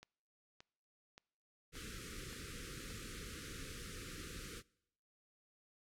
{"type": "click train", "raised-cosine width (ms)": 0.2, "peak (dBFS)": -37, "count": 6, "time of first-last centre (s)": [0.03, 2.904], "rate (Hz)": 1.74}
{"type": "band-stop noise", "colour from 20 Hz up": "pink", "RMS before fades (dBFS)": -48, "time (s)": [1.72, 4.63], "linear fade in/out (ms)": 50, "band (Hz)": [520, 1200], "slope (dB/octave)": 96}
{"effects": ["noise-tail reverb RT60 0.8 s tail -24 dB re dry", "low-pass 11000 Hz 12 dB/octave"]}